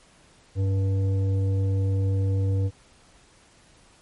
sine tone with frequency modulation, 98 Hz, G2, in tune, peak -20 dBFS, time 0.55-2.71 s, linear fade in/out 50 ms, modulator 384 Hz, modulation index 0.35, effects pink hiss -56 dBFS RMS until 4.01 s + MP3 48 kbps

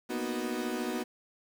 35% pulse chord, B major seventh, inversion third, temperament equal, 233.1 / 246.9 / 311.1 / 370 Hz, A#3 / B3 / D#4 / F#4, 0 / 0 / 0 / 0 cents, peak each -38 / -34 / -37 / -35 dBFS, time 0.09-1.04 s, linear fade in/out 20 ms, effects 9-bit

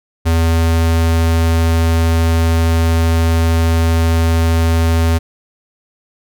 square tone, 82.41 Hz, E2, in tune, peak -11 dBFS, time 0.25-5.19 s, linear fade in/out 20 ms, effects none

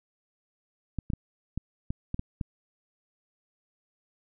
clicks, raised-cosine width 5 ms, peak -18 dBFS, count 8, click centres 0.987 / 1.102 / 1.135 / 1.576 / 1.905 / 2.144 / 2.194 / 2.412 s, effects none

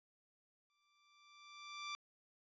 15% pulse tone with exponential growth, 1174.7 Hz, D6, in tune, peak -35 dBFS, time 0.7-1.95 s, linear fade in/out 0 ms, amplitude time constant 270 ms, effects resampled to 16000 Hz

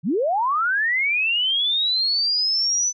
sine linear sweep, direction up, 132.4 to 6060 Hz, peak -18 dBFS, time 0.03-2.93 s, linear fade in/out 50 ms, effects none

